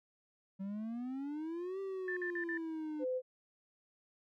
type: exponential two-way sweep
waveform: triangle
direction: up then down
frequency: 189.9 to 392 to 297.7 Hz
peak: -36 dBFS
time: 0.59-3.05 s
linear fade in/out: 20 ms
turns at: 1.8 s
type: tone bursts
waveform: sine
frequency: 1773 Hz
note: A6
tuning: 13 cents sharp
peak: -37 dBFS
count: 4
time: 2.08-2.575 s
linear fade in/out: 2 ms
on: 87 ms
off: 49 ms
type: tone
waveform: sine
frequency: 510 Hz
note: C5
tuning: 44 cents flat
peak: -33 dBFS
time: 2.99-3.22 s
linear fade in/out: 50 ms
effects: none